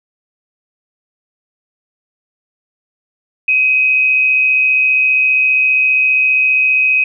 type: tone with amplitude modulation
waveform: sine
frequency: 2525 Hz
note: D#7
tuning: 25 cents sharp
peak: -7 dBFS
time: 3.48-7.04 s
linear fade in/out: 5 ms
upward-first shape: sine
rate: 135 Hz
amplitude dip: 45%
effects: none